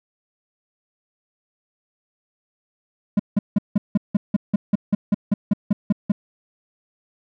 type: tone bursts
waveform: triangle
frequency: 204.3 Hz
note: G#3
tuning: 28 cents flat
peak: -11 dBFS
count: 16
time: 3.17-6.12 s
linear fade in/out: 5 ms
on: 25 ms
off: 170 ms
effects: none